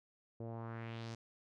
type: tone with low-pass filter sweep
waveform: sawtooth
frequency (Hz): 114.5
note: A#2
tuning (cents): -31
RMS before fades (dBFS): -45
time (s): 0.4-1.15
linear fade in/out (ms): 5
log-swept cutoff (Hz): 490 to 6300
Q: 2.1
effects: none